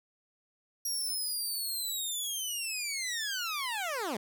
15% pulse linear sweep, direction down, 5670 to 186 Hz, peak -26 dBFS, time 0.85-4.17 s, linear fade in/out 5 ms, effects none

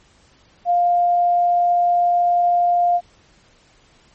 sine tone, 702 Hz, F5, 9 cents sharp, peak -13 dBFS, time 0.65-3.01 s, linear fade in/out 50 ms, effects pink hiss -54 dBFS RMS until 4.14 s + MP3 32 kbps

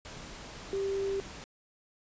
sine tone in noise, 392 Hz, G4, in tune, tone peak -29 dBFS, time 0.73-1.2 s, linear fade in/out 0 ms, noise pink, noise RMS -45 dBFS, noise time 0.05-1.44 s, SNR +13 dB, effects resampled to 16000 Hz

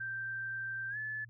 sine tone with pitch glide, 1568 to 1729.8 Hz, G6 to A6, 0 to -30 cents, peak -36 dBFS, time 0-1.25 s, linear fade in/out 10 ms, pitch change +170 cents, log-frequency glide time 0.89-0.97 s, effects added 116 Hz sine -52 dBFS peak until 1.29 s

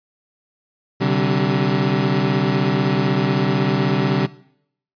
25% pulse chord, C suspended second, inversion none, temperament equal with one note detuned, 130.81 / 146.83 / 191.41 Hz, C3 / D3 / G3, 0 / 0 / -41 cents, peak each -17 dBFS, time 1-4.27 s, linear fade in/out 20 ms, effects noise-tail reverb RT60 0.7 s tail -20 dB re dry + resampled to 11025 Hz

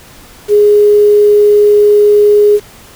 sine tone with quantisation, 415.3 Hz, G#4, in tune, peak -3 dBFS, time 0.48-2.6 s, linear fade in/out 50 ms, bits 5, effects pink hiss -37 dBFS RMS until 2.95 s

